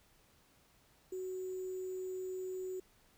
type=tone with sample-and-hold; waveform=sine; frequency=371.9 Hz; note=F#4; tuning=9 cents sharp; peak=-38 dBFS; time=1.12-2.8 s; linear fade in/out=5 ms; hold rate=7350 Hz; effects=pink hiss -68 dBFS RMS until 3.17 s